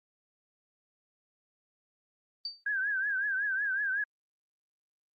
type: tone with exponential decay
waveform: sine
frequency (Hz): 4613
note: D8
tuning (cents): -32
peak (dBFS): -30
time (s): 2.45-2.64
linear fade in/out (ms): 2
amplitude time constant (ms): 40
type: tone with vibrato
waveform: sine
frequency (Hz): 1606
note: G6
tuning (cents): +41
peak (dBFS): -28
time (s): 2.66-4.04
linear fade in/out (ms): 5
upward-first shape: triangle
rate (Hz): 5.4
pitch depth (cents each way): 120
effects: Opus 32 kbps